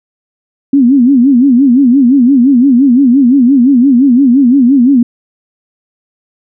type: tone with vibrato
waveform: sine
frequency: 258.8 Hz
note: C4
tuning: 19 cents flat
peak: -3 dBFS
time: 0.73-5.03 s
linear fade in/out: 5 ms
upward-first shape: sine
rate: 5.8 Hz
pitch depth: 170 cents each way
effects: none